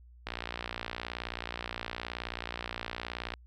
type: click train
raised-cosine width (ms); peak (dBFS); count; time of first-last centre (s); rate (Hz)
0.3; -19; 182; 0.27-3.338; 59
effects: added 60 Hz sine -52 dBFS peak until 3.46 s